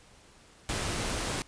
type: noise with amplitude modulation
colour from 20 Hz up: pink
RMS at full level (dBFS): -31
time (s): 0.69-1.42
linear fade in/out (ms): 0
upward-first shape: sine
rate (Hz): 185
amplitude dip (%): 25
effects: pink hiss -57 dBFS RMS until 1.47 s + resampled to 22050 Hz